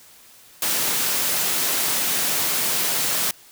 white high-pass noise, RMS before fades -22 dBFS, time 0.62-3.31 s, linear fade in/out 2 ms, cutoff 110 Hz, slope 48 dB/octave, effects white hiss -49 dBFS RMS until 3.51 s

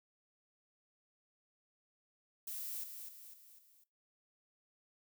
violet noise with echo, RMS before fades -43 dBFS, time 2.47-2.84 s, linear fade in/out 5 ms, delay 250 ms, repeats 4, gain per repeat -6 dB, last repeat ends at 3.84 s, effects noise-tail reverb RT60 0.2 s tail -17 dB re dry

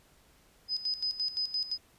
sine tone with tremolo, 5020 Hz, D#8, 15 cents sharp, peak -28 dBFS, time 0.68-1.78 s, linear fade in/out 50 ms, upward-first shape square, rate 5.8 Hz, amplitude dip 75%, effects pink hiss -63 dBFS RMS until 1.98 s + resampled to 32000 Hz

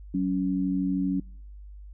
sine tone pair together, 186.28 / 279.1 Hz, F#3 / C#4, +12 / +12 cents, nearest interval perfect fifth, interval 700 cents, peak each -26 dBFS, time 0.14-1.2 s, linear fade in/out 5 ms, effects noise-tail reverb RT60 0.6 s tail -26 dB re dry + added 50 Hz sine -41 dBFS peak until 1.93 s

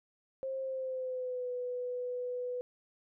sine tone with pitch glide, 531 to 495.4 Hz, C5 to B4, +25 to +5 cents, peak -34 dBFS, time 0.43-2.61 s, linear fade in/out 0 ms, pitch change -120 cents, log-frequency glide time 0.61-1.5 s, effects none

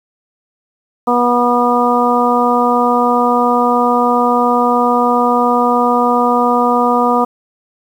harmonic tone, 243 Hz, B3, 28 cents flat, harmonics 1 / 2 / 3 / 4 / 5, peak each -16 / -16 / -16 / -16 / -16 dBFS, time 1.07-7.25 s, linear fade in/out 10 ms, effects 7-bit

